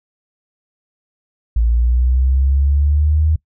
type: linear sweep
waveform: sine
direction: up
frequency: 56 to 79 Hz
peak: -11 dBFS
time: 1.56-3.36 s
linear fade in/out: 5 ms
effects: noise-tail reverb RT60 0.1 s tail -22 dB re dry